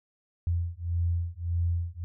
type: beating tone pair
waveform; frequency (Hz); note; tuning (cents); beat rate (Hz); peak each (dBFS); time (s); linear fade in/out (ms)
sine; 84.9 / 86.6; F2 / F2; -48 / -14; 1.7; -29 / -29; 0.47-2.04; 0
effects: none